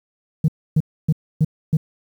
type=tone bursts; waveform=sine; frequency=156 Hz; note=D#3; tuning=5 cents sharp; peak=-10 dBFS; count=5; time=0.44-1.77 s; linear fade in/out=5 ms; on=42 ms; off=280 ms; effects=tanh soft clip ceiling -10 dBFS + 8-bit